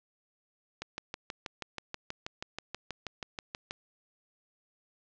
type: click train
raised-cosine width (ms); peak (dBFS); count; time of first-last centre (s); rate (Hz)
0.2; -19; 19; 0.82-3.709; 6.23
effects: low-pass 6000 Hz 12 dB/octave